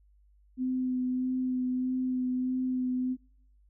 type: tone with vibrato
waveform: sine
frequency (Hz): 254.8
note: C4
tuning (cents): -46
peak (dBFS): -27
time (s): 0.57-3.17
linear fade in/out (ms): 50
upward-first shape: sine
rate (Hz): 1.6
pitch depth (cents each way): 14
effects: noise-tail reverb RT60 0.7 s tail -25 dB re dry + added 50 Hz sine -59 dBFS peak until 3.69 s